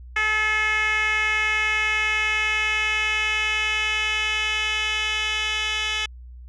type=tone with band-pass filter sweep; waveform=10% pulse; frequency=430 Hz; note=A4; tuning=40 cents flat; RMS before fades=-23 dBFS; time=0.16-6.06 s; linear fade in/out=5 ms; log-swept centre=2000 to 3300 Hz; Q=2.6; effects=added 61 Hz sine -38 dBFS peak until 6.48 s + resampled to 24000 Hz